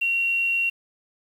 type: tone with quantisation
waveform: sine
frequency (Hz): 2744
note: F7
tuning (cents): -31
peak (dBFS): -20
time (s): 0.01-0.7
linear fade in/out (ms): 10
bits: 8
effects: none